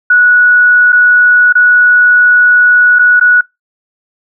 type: tone with dropouts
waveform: sine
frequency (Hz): 1467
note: F#6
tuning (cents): -15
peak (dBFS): -3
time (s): 0.1-3.41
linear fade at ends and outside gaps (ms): 5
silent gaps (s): 0.922-0.927 / 1.526-1.552 / 2.988-2.992 / 3.198-3.21
effects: noise-tail reverb RT60 0.2 s tail -24 dB re dry

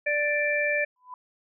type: harmonic tone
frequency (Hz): 588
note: D5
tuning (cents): +2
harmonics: 1 / 3 / 4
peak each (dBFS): -27 / -27 / -27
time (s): 0.06-0.85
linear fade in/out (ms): 10
type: tone with exponential growth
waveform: sine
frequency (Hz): 1000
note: B5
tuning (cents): +21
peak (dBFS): -33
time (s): 0.96-1.14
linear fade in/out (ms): 2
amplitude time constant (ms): 37
effects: none

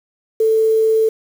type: tone with quantisation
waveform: sine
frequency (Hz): 442.1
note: A4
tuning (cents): +8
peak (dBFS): -11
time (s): 0.4-1.09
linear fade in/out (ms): 5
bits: 6
effects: none

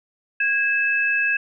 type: tone pair together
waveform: sine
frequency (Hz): 1643.6 / 2609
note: G#6 / E7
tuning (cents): -18 / -18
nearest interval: minor sixth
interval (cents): 800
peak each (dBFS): -20 / -21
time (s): 0.4-1.37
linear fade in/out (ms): 5
effects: none

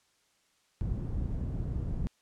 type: low-pass noise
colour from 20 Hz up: white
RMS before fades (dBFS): -33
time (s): 0.81-2.07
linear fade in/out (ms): 0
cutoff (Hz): 110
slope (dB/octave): 12
effects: white hiss -70 dBFS RMS until 2.21 s + low-pass 8000 Hz 12 dB/octave

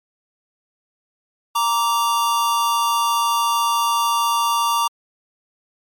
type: tone pair together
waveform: square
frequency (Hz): 932.3 / 1166.2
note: A#5 / D6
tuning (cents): 0 / -13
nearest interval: major third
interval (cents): 387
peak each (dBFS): -20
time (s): 1.55-4.88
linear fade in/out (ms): 10
effects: MP3 64 kbps

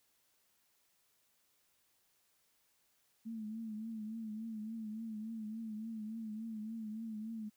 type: tone with vibrato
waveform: sine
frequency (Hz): 220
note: A3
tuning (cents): 0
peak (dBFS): -40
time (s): 3.25-7.5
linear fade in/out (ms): 20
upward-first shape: triangle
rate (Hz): 3.5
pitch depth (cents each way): 76
effects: white hiss -75 dBFS RMS until 7.56 s

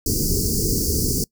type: band-stop noise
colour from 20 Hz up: pink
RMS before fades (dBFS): -21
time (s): 0.06-1.24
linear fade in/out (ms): 2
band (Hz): 470 to 4600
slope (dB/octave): 96
effects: noise-tail reverb RT60 0.1 s tail -24 dB re dry

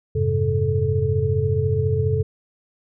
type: tone cluster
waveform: sine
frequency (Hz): 90.5 / 105.1 / 134.8 / 435.6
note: F#2 / G#2 / C#3 / A4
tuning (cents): -38 / +21 / -48 / -17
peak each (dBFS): -23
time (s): 0.15-2.23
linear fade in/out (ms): 10
effects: none

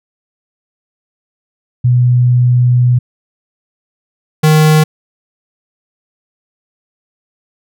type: tone pair in turn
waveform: sine / square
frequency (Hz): 123.47 / 154.93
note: B2 / D#3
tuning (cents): 0 / -7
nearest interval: major third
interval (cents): 393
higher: second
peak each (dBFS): -6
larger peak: neither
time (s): 1.84-2.99 / 4.43-4.84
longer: first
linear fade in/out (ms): 10
effects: none

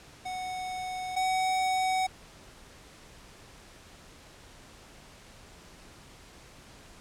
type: tone pair in turn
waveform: square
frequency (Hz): 740 / 750.3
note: F#5 / F#5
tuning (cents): 0 / +24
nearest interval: unison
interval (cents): 24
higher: second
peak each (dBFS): -34 / -26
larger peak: second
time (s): 0.25-1.16 / 1.16-2.07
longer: neither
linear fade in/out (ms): 10
effects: pink hiss -52 dBFS RMS until 7 s + low-pass 9000 Hz 12 dB/octave

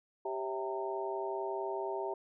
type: harmonic tone with a mistuned harmonic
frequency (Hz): 130.81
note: C3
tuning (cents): 0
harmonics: 3 / 4 / 5 / 6 / 7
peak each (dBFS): -37 / -46 / -40 / -45 / -40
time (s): 0.25-2.14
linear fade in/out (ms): 5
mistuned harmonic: 4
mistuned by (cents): +85
effects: none

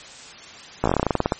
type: slowing click train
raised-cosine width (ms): 1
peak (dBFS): -4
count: 15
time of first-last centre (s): 0.84-1.322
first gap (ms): 16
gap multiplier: 1.11
effects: white hiss -41 dBFS RMS until 1.39 s + MP3 32 kbps

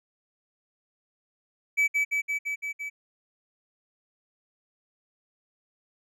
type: tone with echo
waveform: triangle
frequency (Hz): 2295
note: D7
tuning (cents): -40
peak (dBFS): -18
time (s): 1.77-1.88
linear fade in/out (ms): 20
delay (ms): 170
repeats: 6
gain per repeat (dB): -2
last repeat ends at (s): 2.9
effects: none

